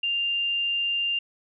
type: tone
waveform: sine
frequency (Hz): 2794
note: F7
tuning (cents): 0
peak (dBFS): -23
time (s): 0.03-1.19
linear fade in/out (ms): 5
effects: none